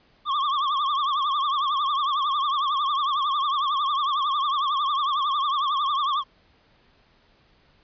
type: tone with vibrato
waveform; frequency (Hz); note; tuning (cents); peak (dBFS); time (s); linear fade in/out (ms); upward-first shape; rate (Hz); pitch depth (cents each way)
square; 1136; C#6; +42; -22; 0.25-6.24; 50; triangle; 11; 140
effects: pink hiss -60 dBFS RMS until 7.83 s + resampled to 11025 Hz